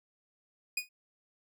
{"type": "tone with exponential decay", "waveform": "sawtooth", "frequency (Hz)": 2476, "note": "D#7", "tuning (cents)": -9, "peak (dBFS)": -24, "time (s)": [0.77, 0.89], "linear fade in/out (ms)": 5, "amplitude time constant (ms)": 24, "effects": []}